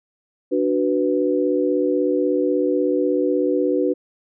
sine chord, B minor, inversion first, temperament equal, 293.7 / 370 / 493.9 Hz, D4 / F#4 / B4, 0 / 0 / 0 cents, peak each -21 dBFS, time 0.51-3.94 s, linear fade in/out 20 ms, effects none

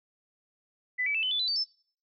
sine tone with pitch steps, 1999 / 2296 / 2638 / 3030 / 3480 / 3998 / 4592 / 5275 Hz, B6 / D7 / E7 / F#7 / A7 / B7 / D8 / E8, +20 / -40 / +1 / +40 / -20 / +20 / -40 / 0 cents, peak -26 dBFS, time 0.98-1.644 s, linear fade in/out 20 ms, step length 83 ms, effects noise-tail reverb RT60 0.5 s tail -23 dB re dry

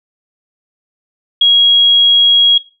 sine tone, 3300 Hz, G#7, 12 cents flat, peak -5 dBFS, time 1.41-2.58 s, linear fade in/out 5 ms, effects noise-tail reverb RT60 0.3 s tail -19 dB re dry

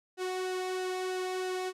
sawtooth tone with flanger, 370 Hz, F#4, in tune, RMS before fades -34 dBFS, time 0.17-1.73 s, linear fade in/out 50 ms, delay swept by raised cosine 0.88 to 2.08 ms, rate 3.1 Hz, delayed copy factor -0.5, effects low-pass 10000 Hz 12 dB/octave

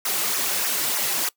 white noise with flanger, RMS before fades -24 dBFS, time 0.05-1.29 s, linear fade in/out 5 ms, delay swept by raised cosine 0.23 to 4.43 ms, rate 3.3 Hz, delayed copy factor -1, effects noise-tail reverb RT60 0.1 s tail -21 dB re dry + high-pass 200 Hz 12 dB/octave

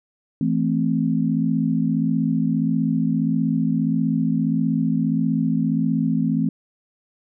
sine chord, A minor, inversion second, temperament equal, 164.81 / 220 / 261.6 Hz, E3 / A3 / C4, 0 / 0 / 0 cents, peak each -22 dBFS, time 0.41-6.49 s, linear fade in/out 2 ms, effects none

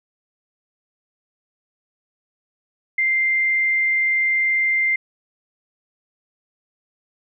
sine tone, 2093 Hz, C7, in tune, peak -16 dBFS, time 2.98-4.96 s, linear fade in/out 5 ms, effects none

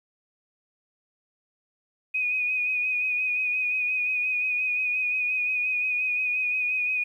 sine tone with vibrato, 2489 Hz, D#7, in tune, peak -23 dBFS, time 2.14-7.04 s, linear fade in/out 10 ms, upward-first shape sine, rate 5.7 Hz, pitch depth 30 cents each way, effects 10-bit

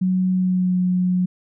sine tone with pitch glide, 185 to 181.72 Hz, F#3 to F#3, 0 to -31 cents, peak -16 dBFS, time 0.01-1.26 s, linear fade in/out 10 ms, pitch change -31 cents, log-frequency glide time 0.33-0.78 s, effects none

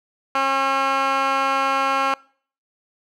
15% pulse tone with band-pass filter, 270.8 Hz, C#4, 40 cents flat, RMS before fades -20 dBFS, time 0.35-2.14 s, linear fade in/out 2 ms, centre 1500 Hz, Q 1.9, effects noise-tail reverb RT60 0.5 s tail -24 dB re dry

